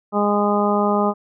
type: harmonic tone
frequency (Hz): 205.7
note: G#3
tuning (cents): -16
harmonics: 1 / 2 / 3 / 4 / 5 / 6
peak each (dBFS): -20 / -22 / -23 / -23 / -26 / -24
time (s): 0.12-1.14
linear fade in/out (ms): 50
effects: none